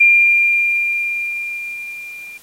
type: tone with level ramp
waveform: sine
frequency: 2394 Hz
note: D7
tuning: 33 cents sharp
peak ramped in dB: -6 to -31 dBFS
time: 0-2.38 s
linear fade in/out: 10 ms
effects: white hiss -46 dBFS RMS until 2.42 s + AAC 48 kbps